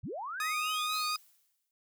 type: linear sweep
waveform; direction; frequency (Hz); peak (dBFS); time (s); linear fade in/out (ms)
sine; up; 69.4 to 4978; -36; 0.03-1.17; 10
type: tone with vibrato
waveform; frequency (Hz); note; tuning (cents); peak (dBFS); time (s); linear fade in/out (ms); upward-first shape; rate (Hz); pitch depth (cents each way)
sawtooth; 1244.5; D#6; 0; -28; 0.4-1.16; 2; sine; 4.1; 17
type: noise with exponential decay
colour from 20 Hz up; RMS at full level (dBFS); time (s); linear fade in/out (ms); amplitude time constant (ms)
blue; -45; 0.92-1.71; 1; 170
effects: none